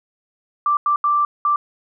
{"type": "tone bursts at uneven times", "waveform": "sine", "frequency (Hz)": 1174.7, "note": "D6", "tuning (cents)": 0, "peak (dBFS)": -14, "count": 4, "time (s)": [[0.66, 0.77], [0.86, 0.96], [1.04, 1.25], [1.45, 1.56]], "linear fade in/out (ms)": 2, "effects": []}